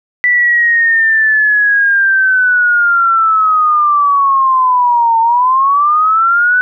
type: linear two-way sweep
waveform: sine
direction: down then up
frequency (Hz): 1975.5 to 901 to 1505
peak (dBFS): -7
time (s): 0.24-6.61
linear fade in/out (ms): 0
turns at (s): 5.2
effects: none